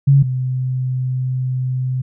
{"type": "tone pair in turn", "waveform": "sine", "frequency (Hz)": [138.59, 128.46], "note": ["C#3", "C3"], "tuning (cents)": [0, -31], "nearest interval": "minor second", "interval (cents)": 131, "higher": "first", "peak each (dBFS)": [-7, -17], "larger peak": "first", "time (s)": [[0.07, 0.23], [0.23, 2.02]], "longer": "second", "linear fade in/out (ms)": 10, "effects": []}